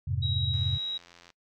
sine chord, F minor, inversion none, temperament equal, 87.31 / 103.83 / 130.81 Hz, F2 / Ab2 / C3, 0 / 0 / 0 cents, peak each -31 dBFS, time 0.07-0.78 s, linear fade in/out 10 ms
sine tone, 3837 Hz, A#7, 49 cents sharp, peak -30 dBFS, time 0.22-0.98 s, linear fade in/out 10 ms
click train, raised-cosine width 0.2 ms, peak -34 dBFS, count 67, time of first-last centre 0.54-1.303 s, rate 86.5 Hz
effects noise-tail reverb RT60 0.1 s tail -22 dB re dry

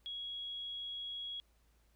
sine tone, 3322 Hz, G#7, in tune, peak -40 dBFS, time 0.06-1.4 s, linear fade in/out 0 ms, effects added 56 Hz sine -68 dBFS peak until 1.95 s + pink hiss -75 dBFS RMS until 1.95 s

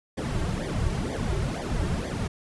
brown noise with flanger, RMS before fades -28 dBFS, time 0.17-2.28 s, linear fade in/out 10 ms, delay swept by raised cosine 0.73 to 4.13 ms, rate 2.1 Hz, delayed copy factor -0.9, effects resampled to 24000 Hz

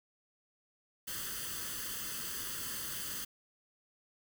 white noise with comb filter, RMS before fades -40 dBFS, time 1.07-3.25 s, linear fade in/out 10 ms, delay 0.64 ms, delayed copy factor +0.75, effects none

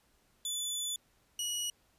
20% pulse tone pair in turn, 3476 / 2915 Hz, A7 / F#7, -22 / -26 cents, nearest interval minor third, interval 304 cents, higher first, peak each -28 dBFS, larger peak neither, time 0.45-0.96 / 1.39-1.7 s, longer first, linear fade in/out 2 ms, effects pink hiss -70 dBFS RMS until 1.98 s + resampled to 32000 Hz

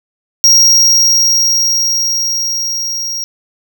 square tone with level ramp, 5620 Hz, F8, 10 cents sharp, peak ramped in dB -4 to -18 dBFS, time 0.44-3.24 s, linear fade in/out 0 ms, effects none

